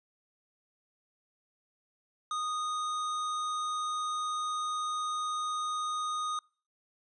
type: tone with hard clipping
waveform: sine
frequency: 1238 Hz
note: D#6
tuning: 9 cents flat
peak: -33 dBFS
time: 2.31-6.39 s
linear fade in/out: 2 ms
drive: 16 dB
effects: noise-tail reverb RT60 0.4 s tail -26 dB re dry + resampled to 22050 Hz